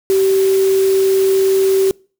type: tone in noise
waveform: sine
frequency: 385.1 Hz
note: G4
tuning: 31 cents flat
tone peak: -10 dBFS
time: 0.1-1.91 s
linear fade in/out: 0 ms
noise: white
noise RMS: -28 dBFS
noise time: 0.1-1.91 s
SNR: +15 dB
effects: noise-tail reverb RT60 0.4 s tail -26 dB re dry